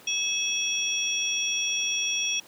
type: tone cluster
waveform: sine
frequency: 2593 / 3346 / 5680 Hz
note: E7 / G#7 / F8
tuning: -29 / +12 / +28 cents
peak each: -29 dBFS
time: 0.07-2.4 s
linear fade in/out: 5 ms
effects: pink hiss -51 dBFS RMS until 2.47 s + high-pass 200 Hz 12 dB/octave